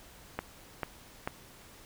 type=click train; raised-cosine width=0.5 ms; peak=-17 dBFS; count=3; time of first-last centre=0.39-1.275 s; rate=2.26 Hz; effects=pink hiss -54 dBFS RMS until 1.85 s